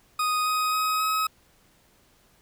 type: tone with pitch steps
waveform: 40% pulse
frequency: 1244.5 / 1254.6 / 1264.8 / 1275.1 Hz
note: D#6 / D#6 / D#6 / D#6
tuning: 0 / +14 / +28 / +42 cents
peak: -22 dBFS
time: 0.19-1.27 s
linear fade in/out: 5 ms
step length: 270 ms
effects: pink hiss -61 dBFS RMS until 2.41 s